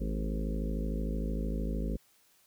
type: harmonic tone with a mistuned harmonic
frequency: 53.2 Hz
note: G#1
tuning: 42 cents sharp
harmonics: 1 / 3 / 4 / 5 / 6 / 7 / 8 / 9 / 10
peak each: -32 / -39 / -38 / -42 / -46 / -48 / -46 / -48 / -47 dBFS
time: 0-1.97 s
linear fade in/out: 10 ms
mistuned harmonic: 7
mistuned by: +58 cents
effects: white hiss -66 dBFS RMS until 2.46 s